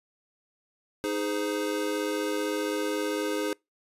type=chord; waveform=square; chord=Ab major; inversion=second; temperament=equal with one note detuned; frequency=311.1 / 415.3 / 513.4 Hz; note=Eb4 / Ab4 / C5; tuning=0 / 0 / -33 cents; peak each=-32 / -32 / -34 dBFS; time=1.04-3.53 s; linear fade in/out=0 ms; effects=noise-tail reverb RT60 0.2 s tail -26 dB re dry + resampled to 32000 Hz